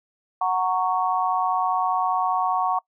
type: chord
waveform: sine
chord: F# major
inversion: none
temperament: just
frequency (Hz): 740 / 925 / 1110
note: F#5 / A#5 / C#6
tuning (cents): 0 / -14 / +2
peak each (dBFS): -23 / -26 / -24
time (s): 0.41-2.79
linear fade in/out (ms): 5
effects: noise-tail reverb RT60 0.1 s tail -24 dB re dry